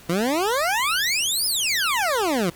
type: exponential two-way sweep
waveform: 20% pulse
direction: up then down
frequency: 161.5 to 5220 to 161.5 Hz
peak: -15 dBFS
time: 0.09-2.5 s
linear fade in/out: 5 ms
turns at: 1.46 s
effects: pink hiss -47 dBFS RMS until 2.55 s